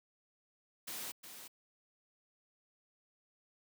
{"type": "noise with echo", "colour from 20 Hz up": "white", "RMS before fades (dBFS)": -43, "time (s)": [0.87, 1.12], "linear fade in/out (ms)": 10, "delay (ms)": 360, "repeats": 1, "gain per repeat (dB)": -8, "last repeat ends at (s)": 1.48, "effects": ["high-pass 150 Hz 12 dB/octave"]}